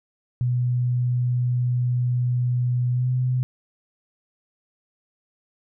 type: tone with pitch glide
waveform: sine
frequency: 123.47 to 126.72 Hz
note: B2 to B2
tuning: 0 to +45 cents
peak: -19 dBFS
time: 0.41-3.43 s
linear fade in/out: 0 ms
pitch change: +45 cents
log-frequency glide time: 2.92-3.09 s
effects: none